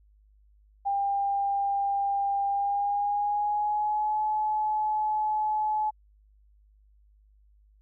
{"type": "tone with pitch glide", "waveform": "sine", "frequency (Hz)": [798, 855.3], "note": ["G5", "A5"], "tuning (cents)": [31, -49], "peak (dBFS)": -24, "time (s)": [0.85, 5.91], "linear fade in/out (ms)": 20, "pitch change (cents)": 120, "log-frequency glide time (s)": [2.47, 4.21], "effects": ["added 51 Hz sine -57 dBFS peak until 7.81 s"]}